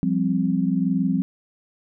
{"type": "chord", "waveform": "sine", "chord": "F suspended second", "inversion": "none", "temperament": "equal", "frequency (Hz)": [174.61, 196, 261.6], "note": ["F3", "G3", "C4"], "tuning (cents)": [0, 0, 0], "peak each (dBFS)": -23, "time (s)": [0.03, 1.22], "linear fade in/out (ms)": 0, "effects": []}